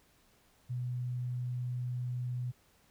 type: tone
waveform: sine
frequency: 124 Hz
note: B2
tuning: 7 cents sharp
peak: -33 dBFS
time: 0.69-2.52 s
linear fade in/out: 20 ms
effects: pink hiss -67 dBFS RMS until 2.9 s